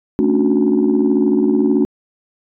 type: chord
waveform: sine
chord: D major seventh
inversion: second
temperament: just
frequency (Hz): 220.2 / 275.3 / 293.7 / 367.1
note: A3 / C#4 / D4 / F#4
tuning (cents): +2 / -12 / 0 / -14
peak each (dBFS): -16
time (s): 0.19-1.85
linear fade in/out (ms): 0
effects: tanh soft clip ceiling -5 dBFS